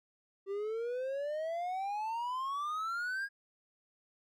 triangle exponential sweep, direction up, 386.9 to 1648 Hz, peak -32 dBFS, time 0.46-3.29 s, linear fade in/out 50 ms, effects none

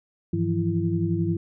sine tone cluster, 100.9 / 162.5 / 173.8 / 335.2 Hz, G#2 / E3 / F3 / E4, -49 / -24 / -8 / +29 cents, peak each -27 dBFS, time 0.33-1.37 s, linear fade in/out 5 ms, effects none

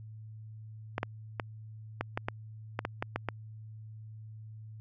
clicks, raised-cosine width 0.5 ms, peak -16 dBFS, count 11, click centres 0.981 / 1.031 / 1.398 / 2.01 / 2.175 / 2.285 / 2.791 / 2.851 / 3.025 / 3.16 / 3.287 s, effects added 109 Hz sine -44 dBFS peak until 4.8 s

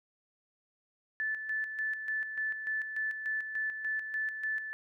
sine tone with tremolo, 1748 Hz, A6, 12 cents flat, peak -30 dBFS, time 1.2-4.73 s, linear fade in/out 0 ms, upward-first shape square, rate 3.4 Hz, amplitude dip 55%, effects none

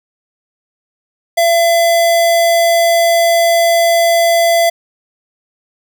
square tone, 675 Hz, E5, 41 cents sharp, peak -9 dBFS, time 1.37-4.7 s, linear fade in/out 10 ms, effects none

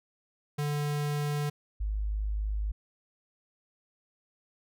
square / sine tone pair in turn, 146.83 / 51.91 Hz, D3 / G#1, 0 / 0 cents, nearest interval octave + tritone, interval 1800 cents, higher first, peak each -29 / -28 dBFS, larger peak second, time 0.58-1.5 / 1.8-2.72 s, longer neither, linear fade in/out 10 ms, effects none

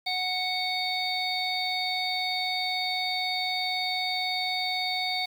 harmonic tone with a mistuned harmonic, 740 Hz, F#5, in tune, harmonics 1 / 3 / 5 / 6, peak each -32 / -32 / -32 / -32 dBFS, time 0.06-5.26 s, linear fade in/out 10 ms, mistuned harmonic 6, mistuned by +24 cents, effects 8-bit

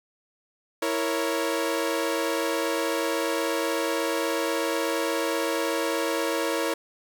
sawtooth chord, A# diminished, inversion second, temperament equal, 329.6 / 466.2 / 554.4 Hz, E4 / A#4 / C#5, 0 / 0 / 0 cents, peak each -25 dBFS, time 0.82-6.74 s, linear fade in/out 5 ms, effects none

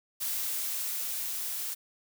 blue noise with level ramp, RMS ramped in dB -32 to -35 dBFS, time 0.2-1.75 s, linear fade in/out 20 ms, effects none

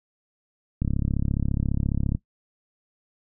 click train, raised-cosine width 5 ms, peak -12 dBFS, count 47, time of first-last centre 0.82-2.149 s, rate 34.6 Hz, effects noise-tail reverb RT60 0.1 s tail -18 dB re dry

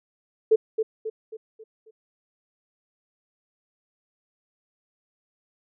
sine tone with echo, 440 Hz, A4, in tune, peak -13 dBFS, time 0.51-0.56 s, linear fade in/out 10 ms, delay 270 ms, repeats 5, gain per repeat -7 dB, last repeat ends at 1.91 s, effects none

